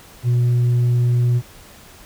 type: tone with tanh clipping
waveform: sine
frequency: 121.6 Hz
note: B2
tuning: 26 cents flat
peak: -14 dBFS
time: 0.23-1.42 s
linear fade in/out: 50 ms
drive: 2 dB
effects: pink hiss -44 dBFS RMS until 2.05 s